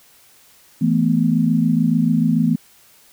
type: chord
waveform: sine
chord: E suspended fourth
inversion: none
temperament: equal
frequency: 164.81 / 220 / 246.9 Hz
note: E3 / A3 / B3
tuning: 0 / 0 / 0 cents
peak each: -18 dBFS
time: 0.81-2.56 s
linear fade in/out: 10 ms
effects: white hiss -51 dBFS RMS until 3.12 s